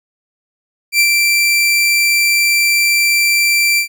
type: tone with ADSR envelope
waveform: sawtooth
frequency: 2349 Hz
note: D7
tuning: in tune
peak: -4 dBFS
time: 0.92-3.88 s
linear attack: 76 ms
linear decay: 64 ms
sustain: -3 dB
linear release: 98 ms
effects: none